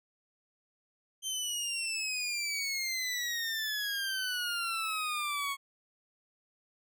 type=exponential sweep; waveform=20% pulse; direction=down; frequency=3136 to 1100 Hz; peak=-27 dBFS; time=1.22-5.57 s; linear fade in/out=50 ms; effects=none